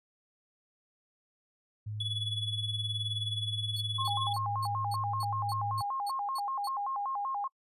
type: tone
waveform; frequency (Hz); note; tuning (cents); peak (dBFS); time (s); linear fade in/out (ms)
sine; 106; G#2; +36; -35; 1.86-5.82; 10
type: tone with tremolo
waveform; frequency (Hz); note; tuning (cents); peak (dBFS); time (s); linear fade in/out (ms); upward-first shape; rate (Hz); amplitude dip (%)
triangle; 3400; G#7; +40; -29; 2-4.33; 5; sine; 19; 75
type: tone bursts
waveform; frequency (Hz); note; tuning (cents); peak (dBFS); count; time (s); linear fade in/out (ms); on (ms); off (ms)
sawtooth; 4400; C#8; -14; -37; 11; 3.76-6.688; 5; 48; 240
type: tone with vibrato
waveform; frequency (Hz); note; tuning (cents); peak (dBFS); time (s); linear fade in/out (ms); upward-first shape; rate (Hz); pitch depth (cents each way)
sine; 932.3; A#5; 0; -31; 3.98-7.48; 10; square; 5.2; 240
effects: noise-tail reverb RT60 0.1 s tail -25 dB re dry + resampled to 32000 Hz